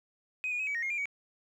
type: tone with pitch steps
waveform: sine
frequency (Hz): 2512 / 2444 / 2550 / 2280 / 1863 / 2138 / 2392 / 2256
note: D#7 / D#7 / D#7 / C#7 / A#6 / C7 / D7 / C#7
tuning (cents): +16 / -32 / +42 / +48 / -2 / +37 / +31 / +30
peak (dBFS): -29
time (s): 0.44-1.056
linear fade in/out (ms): 0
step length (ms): 77
effects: tanh soft clip ceiling -27 dBFS + 11-bit